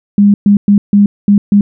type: tone bursts at uneven times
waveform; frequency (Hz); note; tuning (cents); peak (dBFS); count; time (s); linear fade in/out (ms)
sine; 203.1; G#3; -38; -3; 6; 0.18-0.34 / 0.46-0.57 / 0.68-0.78 / 0.93-1.06 / 1.28-1.38 / 1.52-1.61; 2
effects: none